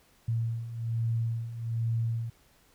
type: beating tone pair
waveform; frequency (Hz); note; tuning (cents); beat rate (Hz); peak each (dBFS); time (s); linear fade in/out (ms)
sine; 114 / 115.2; A#2 / A#2; -38 / -20; 1.2; -34 / -29; 0.28-2.3; 5
effects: pink hiss -63 dBFS RMS until 2.74 s